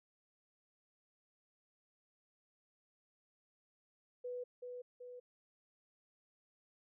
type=tone with echo; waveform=sine; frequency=493.9 Hz; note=B4; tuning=in tune; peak=-40 dBFS; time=4.24-4.44 s; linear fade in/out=10 ms; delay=380 ms; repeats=2; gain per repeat=-4 dB; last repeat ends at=5.2 s; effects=none